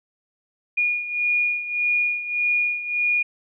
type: beating tone pair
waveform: sine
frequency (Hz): 2438 / 2439.7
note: D#7 / D#7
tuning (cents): -36 / -35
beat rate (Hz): 1.7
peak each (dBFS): -21 / -26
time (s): 0.77-3.23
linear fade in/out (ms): 10
effects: none